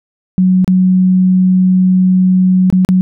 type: tone with dropouts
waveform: sine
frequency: 185 Hz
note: F#3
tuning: in tune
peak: -6 dBFS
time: 0.38-3.01 s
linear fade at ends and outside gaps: 0 ms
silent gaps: 0.645-0.678 / 2.701-2.726 / 2.849-2.889 s
effects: none